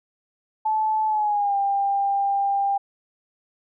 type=tone with pitch glide; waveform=sine; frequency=868 to 796 Hz; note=A5 to G5; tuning=-24 to +26 cents; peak=-19 dBFS; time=0.65-2.78 s; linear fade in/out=10 ms; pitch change=-150 cents; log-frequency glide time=1.07-1.56 s; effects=none